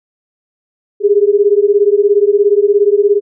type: beating tone pair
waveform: sine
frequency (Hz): 400 / 417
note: G4 / G#4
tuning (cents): +35 / +7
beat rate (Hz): 17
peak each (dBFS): -10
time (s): 1-3.21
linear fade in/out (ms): 50
effects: none